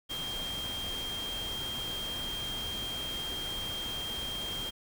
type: tone in noise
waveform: sine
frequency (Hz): 3200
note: G7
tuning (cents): +35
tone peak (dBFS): -35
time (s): 0.09-4.71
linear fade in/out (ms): 20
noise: pink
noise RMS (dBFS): -41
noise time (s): 0.09-4.71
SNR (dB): +3
effects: none